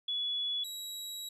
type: tone pair in turn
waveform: sine / sawtooth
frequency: 3402 / 3873 Hz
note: G#7 / B7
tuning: +41 / -35 cents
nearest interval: major second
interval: 224 cents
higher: second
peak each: -31 / -36 dBFS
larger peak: first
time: 0.08-0.64 / 0.64-1.29 s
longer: second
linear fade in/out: 5 ms
effects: resampled to 32000 Hz + 12-bit